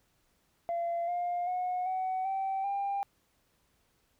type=tone with pitch steps; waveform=sine; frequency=684 / 705.3 / 727.2 / 749.8 / 773.1 / 797.1 Hz; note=F5 / F5 / F#5 / F#5 / G5 / G5; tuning=-36 / +17 / -30 / +23 / -24 / +29 cents; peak=-28 dBFS; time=0.69-3.03 s; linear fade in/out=0 ms; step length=390 ms; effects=tanh soft clip ceiling -27 dBFS + pink hiss -72 dBFS RMS until 4.19 s